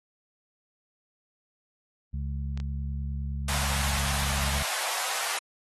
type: harmonic tone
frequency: 69.8 Hz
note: C#2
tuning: 13 cents sharp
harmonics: 1 / 2 / 3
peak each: -30 / -36 / -42 dBFS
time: 2.13-4.63 s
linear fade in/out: 10 ms
type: clicks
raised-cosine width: 0.2 ms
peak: -25 dBFS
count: 2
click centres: 2.575 / 2.601 s
type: high-pass noise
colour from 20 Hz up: pink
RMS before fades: -31 dBFS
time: 3.48-5.39 s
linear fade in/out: 5 ms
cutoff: 670 Hz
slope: 24 dB/octave
effects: AAC 32 kbps